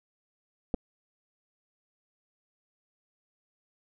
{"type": "clicks", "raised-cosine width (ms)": 2, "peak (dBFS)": [-15, -17], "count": 2, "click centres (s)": [0.741, 0.745], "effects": []}